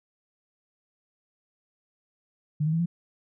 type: tone with pitch steps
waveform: sine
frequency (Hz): 150.8 / 157.39 / 164.26 / 171.43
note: D3 / D#3 / E3 / F3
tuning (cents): +46 / +20 / -6 / -32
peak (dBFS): -22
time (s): 2.6-2.86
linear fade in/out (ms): 10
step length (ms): 65
effects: none